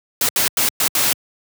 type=noise bursts at uneven times; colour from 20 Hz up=white; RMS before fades=-17 dBFS; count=5; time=0.21-0.29 / 0.36-0.48 / 0.57-0.69 / 0.8-0.88 / 0.95-1.13 s; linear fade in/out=2 ms; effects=high-pass 100 Hz 12 dB/octave

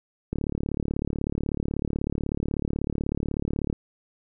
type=click train; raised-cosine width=3 ms; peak=-14 dBFS; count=124; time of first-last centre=0.33-3.728 s; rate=36.2 Hz; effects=none

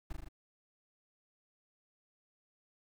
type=noise with echo; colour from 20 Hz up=brown; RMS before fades=-39 dBFS; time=0.1-0.13 s; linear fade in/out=5 ms; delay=39 ms; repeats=4; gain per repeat=-2 dB; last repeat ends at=0.286 s; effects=none

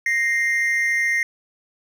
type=tone pair together; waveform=triangle; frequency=1862.2 / 2096 Hz; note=A#6 / C7; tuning=-2 / +2 cents; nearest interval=major second; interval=204 cents; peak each=-19 dBFS; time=0.06-1.23 s; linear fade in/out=2 ms; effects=none

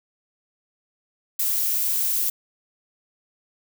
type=noise; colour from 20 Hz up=violet; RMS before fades=-23 dBFS; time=1.39-2.3 s; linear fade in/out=5 ms; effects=none

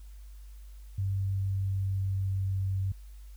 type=tone with pitch glide; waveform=sine; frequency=97.3 to 95.96 Hz; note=G2 to G2; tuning=-12 to -36 cents; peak=-27 dBFS; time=0.98-2.92 s; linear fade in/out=5 ms; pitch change=-24 cents; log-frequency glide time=1.12-2.67 s; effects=added 50 Hz sine -44 dBFS peak until 3.36 s + white hiss -64 dBFS RMS until 3.36 s

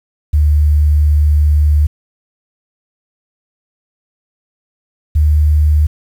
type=tone pair in turn; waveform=sine; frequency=74.6 / 75.55 Hz; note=D2 / D2; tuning=+28 / +50 cents; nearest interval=unison; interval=22 cents; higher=second; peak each=-7 dBFS; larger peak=neither; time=0.33-1.87 / 5.15-5.87 s; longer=first; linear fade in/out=10 ms; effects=7-bit

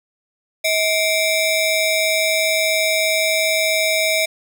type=ring-modulated tone; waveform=sawtooth; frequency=1483 Hz; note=F#6; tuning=4 cents sharp; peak=-9 dBFS; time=0.64-4.26 s; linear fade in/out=10 ms; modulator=844 Hz; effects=none

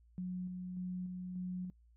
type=tone with tremolo; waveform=sine; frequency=181.9 Hz; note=F#3; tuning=29 cents flat; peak=-37 dBFS; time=0.18-1.7 s; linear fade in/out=0 ms; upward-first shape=square; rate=1.7 Hz; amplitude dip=30%; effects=noise-tail reverb RT60 0.1 s tail -26 dB re dry + added 58 Hz sine -62 dBFS peak until 1.96 s

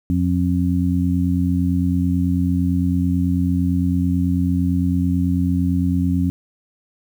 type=harmonic tone; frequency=89 Hz; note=F2; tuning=33 cents sharp; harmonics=1 / 2 / 3; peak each=-20 / -20 / -20 dBFS; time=0.1-6.3 s; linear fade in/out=0 ms; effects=8-bit

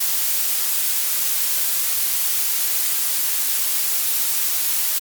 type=noise; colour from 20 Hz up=blue; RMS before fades=-20 dBFS; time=0-4.99 s; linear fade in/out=10 ms; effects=Opus 48 kbps

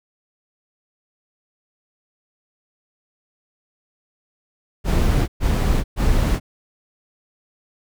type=noise bursts; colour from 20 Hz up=brown; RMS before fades=-17 dBFS; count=3; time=4.84-6.4 s; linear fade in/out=50 ms; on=440 ms; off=120 ms; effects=none

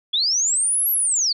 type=linear two-way sweep; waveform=sine; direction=up then down; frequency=3322 to 11840 to 4280 Hz; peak=-17 dBFS; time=0.13-1.33 s; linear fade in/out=10 ms; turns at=0.91 s; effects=none

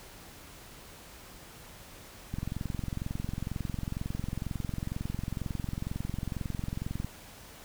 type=click train; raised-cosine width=5 ms; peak=-21 dBFS; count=105; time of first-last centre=2.34-7.046 s; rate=22.1 Hz; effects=pink hiss -50 dBFS RMS until 7.64 s

